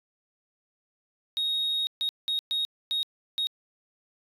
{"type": "tone bursts at uneven times", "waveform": "sine", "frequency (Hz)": 3752, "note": "A#7", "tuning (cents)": 11, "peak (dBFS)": -23, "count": 6, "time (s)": [[1.37, 1.87], [2.01, 2.09], [2.28, 2.39], [2.51, 2.65], [2.91, 3.03], [3.38, 3.47]], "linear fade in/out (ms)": 0, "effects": ["tanh soft clip ceiling -23 dBFS"]}